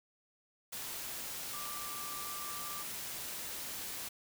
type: tone in noise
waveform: sine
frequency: 1177 Hz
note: D6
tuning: 3 cents sharp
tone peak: -45 dBFS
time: 1.53-2.83 s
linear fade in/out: 10 ms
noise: white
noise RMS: -42 dBFS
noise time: 0.72-4.09 s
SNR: -6 dB
effects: none